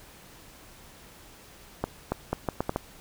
accelerating click train, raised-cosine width 1 ms, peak -12 dBFS, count 7, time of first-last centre 1.84-2.761 s, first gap 280 ms, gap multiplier 0.75, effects pink hiss -51 dBFS RMS until 3 s

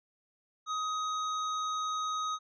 square tone, 1258 Hz, D#6, 19 cents sharp, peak -32 dBFS, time 0.66-2.39 s, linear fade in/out 50 ms, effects resampled to 16000 Hz

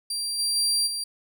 30% pulse tone with level steps, 4725 Hz, D8, 10 cents sharp, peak -24 / -20 / -18 / -25 dBFS, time 0.1-1.04 s, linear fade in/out 5 ms, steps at 0.38 / 0.55 / 0.86 s, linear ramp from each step 20 ms, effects none

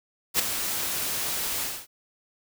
white noise with ADSR envelope, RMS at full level -20 dBFS, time 0.34-1.87 s, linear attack 52 ms, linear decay 8 ms, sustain -9 dB, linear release 250 ms, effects none

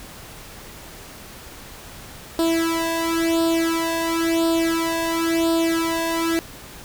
sawtooth tone with flanger, 330.2 Hz, E4, 3 cents sharp, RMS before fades -21 dBFS, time 2.39-6.39 s, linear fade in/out 0 ms, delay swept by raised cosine 0.23 to 1.14 ms, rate 0.96 Hz, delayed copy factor +1, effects pink hiss -40 dBFS RMS until 6.84 s

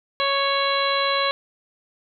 harmonic tone with a mistuned harmonic, 554.4 Hz, C#5, in tune, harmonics 1 / 2 / 3 / 4 / 5 / 6 / 7, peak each -25 / -23 / -30 / -29 / -31 / -30 / -27 dBFS, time 0.2-1.31 s, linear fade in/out 0 ms, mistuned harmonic 7, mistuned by +55 cents, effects none

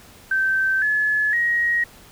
sine tone with pitch steps, 1552 / 1712.1 / 1888.8 Hz, G6 / A6 / A#6, -18 / -48 / +22 cents, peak -17 dBFS, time 0.31-1.84 s, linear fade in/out 5 ms, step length 510 ms, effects pink hiss -47 dBFS RMS until 2.11 s

